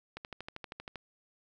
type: click train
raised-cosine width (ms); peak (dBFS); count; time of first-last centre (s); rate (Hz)
0.3; -25; 11; 0.17-0.957; 12.7
effects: none